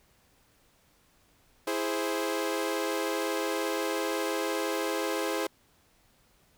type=chord; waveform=sawtooth; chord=E augmented; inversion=none; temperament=equal; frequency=329.6 / 415.3 / 523.3 Hz; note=E4 / G#4 / B#4; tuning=0 / 0 / 0 cents; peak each=-29 dBFS; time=1.67-5.47 s; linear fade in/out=5 ms; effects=pink hiss -65 dBFS RMS until 6.57 s